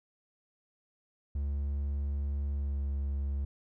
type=tone with pitch glide; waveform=triangle; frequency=70.8 to 69.66 Hz; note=C#2 to C#2; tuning=+37 to +9 cents; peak=-28 dBFS; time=1.35-3.45 s; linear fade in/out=5 ms; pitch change=-28 cents; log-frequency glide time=2.52-2.82 s; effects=none